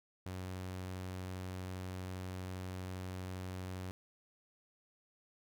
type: tone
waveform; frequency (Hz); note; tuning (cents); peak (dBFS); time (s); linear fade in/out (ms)
sawtooth; 92.5; F#2; 0; -37; 0.26-3.91; 0
effects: none